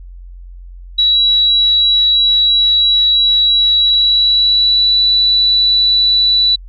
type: tone with pitch glide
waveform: sine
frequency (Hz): 3901 to 3955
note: B7 to B7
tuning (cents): -22 to +2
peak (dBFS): -8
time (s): 0.98-6.56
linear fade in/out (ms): 10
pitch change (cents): +24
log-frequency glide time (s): 3.8-5.01
effects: added 44 Hz sine -30 dBFS peak until 6.68 s